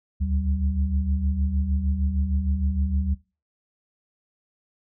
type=tone cluster; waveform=sine; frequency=68 / 74.5 / 191.6 Hz; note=C#2 / D2 / G3; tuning=-33 / +25 / -39 cents; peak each=-29 / -22 / -30 dBFS; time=0.2-3.15 s; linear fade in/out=20 ms; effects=noise-tail reverb RT60 0.3 s tail -20 dB re dry